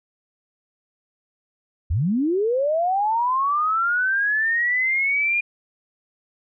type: linear sweep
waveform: sine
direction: up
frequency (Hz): 65.41 to 2434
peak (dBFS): -18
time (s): 1.9-5.41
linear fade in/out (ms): 10
effects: none